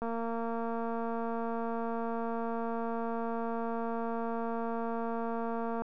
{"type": "click train", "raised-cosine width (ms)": 1, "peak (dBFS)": -23, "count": 1335, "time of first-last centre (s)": [0.02, 5.82], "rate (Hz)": 230, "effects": []}